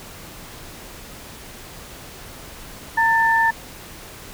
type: tone pair together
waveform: sine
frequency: 915.1 / 1772 Hz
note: A#5 / A6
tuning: -32 / +12 cents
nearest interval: major seventh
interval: 1144 cents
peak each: -17 dBFS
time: 2.97-3.51 s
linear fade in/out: 10 ms
effects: pink hiss -39 dBFS RMS until 4.33 s